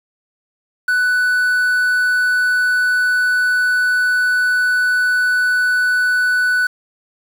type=tone with quantisation; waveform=triangle; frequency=1489 Hz; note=F#6; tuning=11 cents sharp; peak=-11 dBFS; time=0.88-6.67 s; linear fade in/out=5 ms; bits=6; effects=none